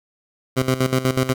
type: tone with tremolo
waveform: 15% pulse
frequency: 130 Hz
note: C3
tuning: 11 cents flat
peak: -9 dBFS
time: 0.56-1.34 s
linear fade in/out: 20 ms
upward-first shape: square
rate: 8.2 Hz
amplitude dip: 75%
effects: none